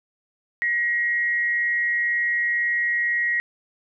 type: tone pair together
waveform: sine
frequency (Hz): 1900 / 2118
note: A#6 / C7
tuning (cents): +33 / +21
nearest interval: major second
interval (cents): 188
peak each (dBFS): -20 / -30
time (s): 0.62-3.4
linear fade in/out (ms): 0
effects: none